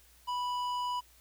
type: tone with tanh clipping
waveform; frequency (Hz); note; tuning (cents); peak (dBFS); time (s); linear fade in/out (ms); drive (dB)
sine; 986; B5; -3; -33; 0.27-1.01; 20; 12
effects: added 59 Hz sine -63 dBFS peak until 1.2 s + white hiss -62 dBFS RMS until 1.2 s